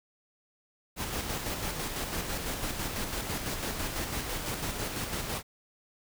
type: noise with tremolo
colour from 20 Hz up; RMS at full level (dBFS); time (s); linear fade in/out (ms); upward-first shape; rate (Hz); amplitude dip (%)
pink; -33; 0.96-5.43; 50; square; 6; 35
effects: none